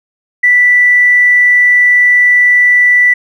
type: tone with tanh clipping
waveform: triangle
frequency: 1971 Hz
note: B6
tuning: 4 cents flat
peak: -4 dBFS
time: 0.43-3.14 s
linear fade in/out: 10 ms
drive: 3 dB
effects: none